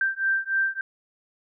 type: beating tone pair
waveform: sine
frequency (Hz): 1568 / 1571.4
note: G6 / G6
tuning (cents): 0 / +4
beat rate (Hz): 3.4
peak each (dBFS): -25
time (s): 0.01-0.81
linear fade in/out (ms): 2
effects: none